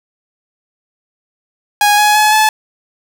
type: tone with pitch steps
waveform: sawtooth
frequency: 827 / 839 / 851.2 / 863.6 Hz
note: G#5 / G#5 / G#5 / A5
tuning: -8 / +17 / +42 / -33 cents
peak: -4 dBFS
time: 1.81-2.49 s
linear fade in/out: 2 ms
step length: 170 ms
effects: none

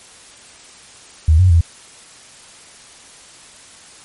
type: tone with pitch steps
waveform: sine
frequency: 78.7 / 92.2 / 83.9 Hz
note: D#2 / F#2 / E2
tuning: +20 / -6 / +31 cents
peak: -7 dBFS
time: 1.28-1.61 s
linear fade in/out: 5 ms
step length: 110 ms
effects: white hiss -42 dBFS RMS until 4.04 s + MP3 48 kbps

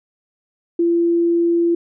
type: tone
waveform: sine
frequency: 340.3 Hz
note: F4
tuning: 45 cents flat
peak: -13 dBFS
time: 0.79-1.75 s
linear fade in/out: 5 ms
effects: none

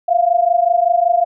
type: tone pair together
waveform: sine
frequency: 682 / 707.3 Hz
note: F5 / F5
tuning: -41 / +22 cents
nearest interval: minor second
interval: 63 cents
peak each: -14 dBFS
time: 0.08-1.25 s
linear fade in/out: 10 ms
effects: none

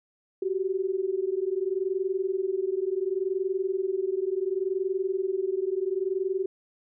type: tone pair together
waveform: sine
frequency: 370 / 390.7 Hz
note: F#4 / G4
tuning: 0 / -6 cents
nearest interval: minor second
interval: 94 cents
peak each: -28 dBFS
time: 0.42-6.46 s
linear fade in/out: 5 ms
effects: none

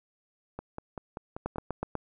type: two click trains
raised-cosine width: 1 ms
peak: -17 / -23 dBFS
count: 5 / 6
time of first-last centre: 1.46-1.953 / 0.59-1.559 s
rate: 8.11 / 5.16 Hz
effects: none

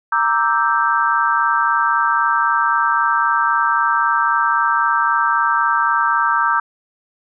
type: chord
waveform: sine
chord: E half-diminished seventh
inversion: second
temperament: equal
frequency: 932.3 / 1174.7 / 1318.5 / 1568 Hz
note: Bb5 / D6 / E6 / G6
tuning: 0 / 0 / 0 / 0 cents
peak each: -19 dBFS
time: 0.12-6.6 s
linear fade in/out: 5 ms
effects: none

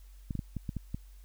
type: clicks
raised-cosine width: 5 ms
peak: -22 dBFS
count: 7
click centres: 0.308 / 0.353 / 0.392 / 0.567 / 0.692 / 0.767 / 0.945 s
effects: added 47 Hz sine -49 dBFS peak until 1.24 s + white hiss -66 dBFS RMS until 1.24 s

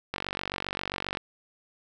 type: click train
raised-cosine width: 0.3 ms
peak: -14 dBFS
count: 50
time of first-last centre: 0.14-1.172 s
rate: 47.5 Hz
effects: none

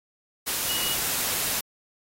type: tone in noise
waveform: sine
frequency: 2910 Hz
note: F#7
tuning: 29 cents flat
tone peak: -29 dBFS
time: 0.68-0.95 s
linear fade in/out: 20 ms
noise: white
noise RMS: -27 dBFS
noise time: 0.46-1.61 s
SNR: -5 dB
effects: AAC 48 kbps

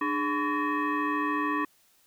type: tone with frequency modulation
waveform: sine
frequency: 415.3 Hz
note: G#4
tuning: in tune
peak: -25 dBFS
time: 0.01-1.65 s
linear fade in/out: 5 ms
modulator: 713 Hz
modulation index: 2
effects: white hiss -64 dBFS RMS until 2.06 s

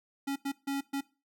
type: tone bursts at uneven times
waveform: square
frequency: 277.2 Hz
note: C#4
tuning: in tune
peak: -31 dBFS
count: 4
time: 0.27-0.36 / 0.45-0.52 / 0.67-0.81 / 0.93-1.01 s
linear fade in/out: 10 ms
effects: noise-tail reverb RT60 0.3 s tail -19 dB re dry

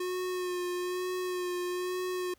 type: tone with vibrato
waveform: square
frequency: 361.6 Hz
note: F#4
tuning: 40 cents flat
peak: -32 dBFS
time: 0-2.34 s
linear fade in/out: 5 ms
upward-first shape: sine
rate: 1.1 Hz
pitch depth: 23 cents each way
effects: pink hiss -66 dBFS RMS until 2.38 s

